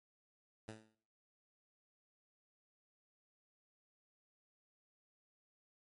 10% pulse tone with exponential decay, 109.5 Hz, A2, 8 cents flat, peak -36 dBFS, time 0.68-0.95 s, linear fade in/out 5 ms, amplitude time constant 58 ms, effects noise-tail reverb RT60 0.5 s tail -18 dB re dry + MP3 48 kbps

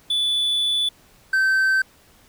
triangle tone pair in turn, 3467 / 1547.1 Hz, A7 / G6, -26 / -23 cents, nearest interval octave + major second, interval 1397 cents, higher first, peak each -17 / -14 dBFS, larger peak second, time 0.1-0.89 / 1.33-1.82 s, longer first, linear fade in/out 5 ms, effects pink hiss -54 dBFS RMS until 2.28 s

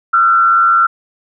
sine tone with frequency modulation, 1358 Hz, F6, 49 cents flat, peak -7 dBFS, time 0.13-0.87 s, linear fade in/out 10 ms, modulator 98.4 Hz, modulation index 0.64, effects none

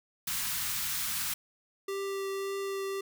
white band-stop noise, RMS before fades -33 dBFS, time 0.27-1.34 s, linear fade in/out 5 ms, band 210 to 1000 Hz, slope 24 dB/octave
square tone with vibrato, 392 Hz, G4, in tune, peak -33 dBFS, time 1.88-3.01 s, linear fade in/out 5 ms, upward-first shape triangle, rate 1.8 Hz, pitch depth 10 cents each way
effects none

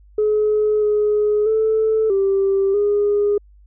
sine tone with pitch steps, 424.9 / 420 / 438.8 / 391 / 410.9 Hz, G#4 / G#4 / A4 / G4 / G#4, +40 / +19 / -5 / -4 / -18 cents, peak -13 dBFS, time 0.18-3.38 s, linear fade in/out 5 ms, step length 640 ms, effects tanh soft clip ceiling -10 dBFS + added 50 Hz sine -45 dBFS peak until 3.66 s

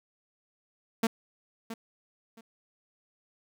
sawtooth tone with echo, 226.7 Hz, A#3, 48 cents flat, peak -19 dBFS, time 1.03-1.07 s, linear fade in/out 5 ms, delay 670 ms, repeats 2, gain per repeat -13 dB, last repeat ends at 2.41 s, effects none

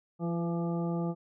harmonic tone with a mistuned harmonic, 170.1 Hz, F3, 45 cents flat, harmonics 1 / 2 / 3 / 4 / 5 / 7, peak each -30 / -36 / -40 / -42 / -44 / -47 dBFS, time 0.19-1.15 s, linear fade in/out 50 ms, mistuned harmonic 3, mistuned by -19 cents, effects none

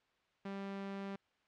sawtooth tone, 196.8 Hz, G3, 7 cents sharp, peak -37 dBFS, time 0.45-1.16 s, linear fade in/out 5 ms, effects white hiss -75 dBFS RMS until 1.47 s + low-pass 3000 Hz 12 dB/octave

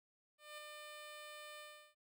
10% pulse tone with ADSR envelope, 600 Hz, D5, 37 cents sharp, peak -39 dBFS, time 0.38-1.95 s, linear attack 200 ms, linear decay 5 ms, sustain -3 dB, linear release 360 ms, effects none

